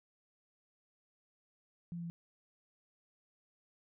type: tone with pitch steps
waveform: sine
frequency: 172 / 170.61 / 169.24 Hz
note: F3 / F3 / E3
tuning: -26 / -40 / +46 cents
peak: -39 dBFS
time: 1.92-2.1 s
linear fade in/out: 0 ms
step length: 60 ms
effects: none